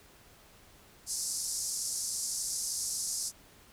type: band-pass noise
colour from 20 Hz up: pink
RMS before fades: -35 dBFS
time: 1.06-3.32 s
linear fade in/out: 50 ms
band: 5000 to 11000 Hz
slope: 48 dB/octave
effects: pink hiss -58 dBFS RMS until 3.72 s